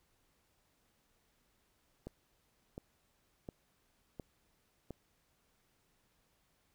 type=click train; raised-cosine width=2 ms; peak=-30 dBFS; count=5; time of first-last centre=2.07-4.907 s; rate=1.41 Hz; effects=pink hiss -75 dBFS RMS until 6.74 s